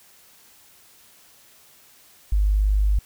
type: tone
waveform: sine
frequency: 50.8 Hz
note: G#1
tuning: 38 cents flat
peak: -16 dBFS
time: 2.32-2.99 s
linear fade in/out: 5 ms
effects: white hiss -53 dBFS RMS until 3.05 s